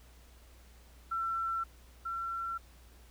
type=tone pair in turn; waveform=sine; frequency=1346 / 1355.4 Hz; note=E6 / E6; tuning=+36 / +48 cents; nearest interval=unison; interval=12 cents; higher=second; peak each=-31 / -34 dBFS; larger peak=first; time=1.11-1.64 / 2.05-2.58 s; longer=neither; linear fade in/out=10 ms; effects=added 60 Hz sine -55 dBFS peak until 3.1 s + pink hiss -62 dBFS RMS until 3.1 s